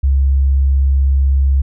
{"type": "tone", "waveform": "sine", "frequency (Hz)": 68, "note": "C#2", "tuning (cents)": -33, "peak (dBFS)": -9, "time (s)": [0.03, 1.62], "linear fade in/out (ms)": 10, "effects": []}